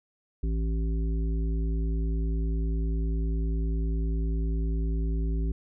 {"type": "harmonic tone", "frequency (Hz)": 55, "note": "A1", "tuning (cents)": 0, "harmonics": [1, 3, 5, 7], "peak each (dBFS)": [-25, -35, -39, -42], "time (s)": [0.43, 5.52], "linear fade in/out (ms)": 5, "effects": []}